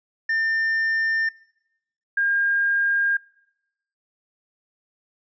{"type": "tone pair in turn", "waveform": ["triangle", "sine"], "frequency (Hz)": [1800, 1612.6], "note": ["A6", "G6"], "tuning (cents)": [39, 49], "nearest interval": "major second", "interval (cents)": 190, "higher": "first", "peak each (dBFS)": -18, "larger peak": "neither", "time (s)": [[0.29, 1.29], [2.17, 3.17]], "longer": "neither", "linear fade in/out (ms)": 5, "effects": ["noise-tail reverb RT60 0.9 s tail -24 dB re dry", "resampled to 16000 Hz"]}